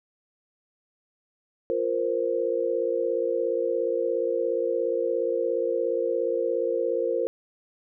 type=chord; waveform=sine; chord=F suspended fourth; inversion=none; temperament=equal; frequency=349.2 / 466.2 / 523.3 Hz; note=F4 / Bb4 / C5; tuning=0 / 0 / 0 cents; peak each=-30 / -26 / -27 dBFS; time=1.7-7.27 s; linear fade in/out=0 ms; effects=none